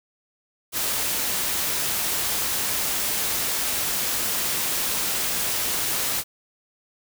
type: noise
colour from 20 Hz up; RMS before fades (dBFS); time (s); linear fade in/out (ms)
white; -25; 0.72-6.24; 50
effects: none

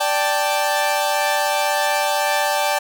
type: chord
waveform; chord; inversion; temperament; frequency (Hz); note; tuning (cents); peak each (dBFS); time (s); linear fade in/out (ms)
sawtooth; D suspended fourth; none; equal; 587.3 / 784 / 880; D5 / G5 / A5; 0 / 0 / 0; -18; 0-2.79; 10
effects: none

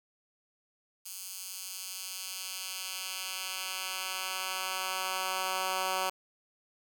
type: tone with high-pass filter sweep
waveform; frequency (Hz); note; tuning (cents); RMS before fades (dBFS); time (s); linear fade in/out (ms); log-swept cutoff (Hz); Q
10% pulse; 187.7; F#3; +25; -36; 1.05-6.1; 10; 7100 to 750; 0.75
effects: none

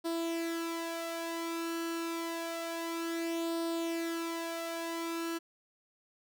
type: tone with flanger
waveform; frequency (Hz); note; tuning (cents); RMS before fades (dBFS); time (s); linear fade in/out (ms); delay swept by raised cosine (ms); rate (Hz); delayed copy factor
sawtooth; 332.9; E4; +17; -36; 0.04-5.39; 20; 0.22 to 2.32; 0.28; +0.55
effects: none

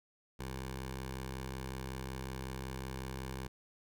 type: tone with notch filter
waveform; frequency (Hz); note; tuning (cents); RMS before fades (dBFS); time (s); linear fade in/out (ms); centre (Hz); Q
10% pulse; 65.41; C2; 0; -42; 0.39-3.48; 10; 260; 1.8
effects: none

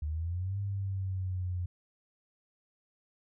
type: exponential two-way sweep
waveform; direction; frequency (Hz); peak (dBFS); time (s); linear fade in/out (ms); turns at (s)
sine; up then down; 73.8 to 100.5 to 88.7; -31; 0.02-1.66; 5; 0.59
effects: none

